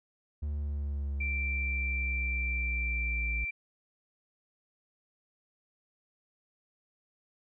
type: linear sweep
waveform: triangle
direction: down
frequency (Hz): 74 to 57.3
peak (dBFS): -29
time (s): 0.42-3.45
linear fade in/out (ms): 10
type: tone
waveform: sine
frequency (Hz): 2349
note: D7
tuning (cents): 0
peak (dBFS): -32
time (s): 1.2-3.51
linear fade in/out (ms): 10
effects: none